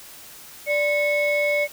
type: tone pair together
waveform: sine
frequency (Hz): 586.9 / 2198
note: D5 / C#7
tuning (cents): -1 / -15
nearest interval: octave + major seventh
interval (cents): 2286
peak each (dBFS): -19 / -20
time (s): 0.66-1.68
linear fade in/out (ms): 50
effects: tanh soft clip ceiling -15 dBFS + white hiss -43 dBFS RMS until 1.72 s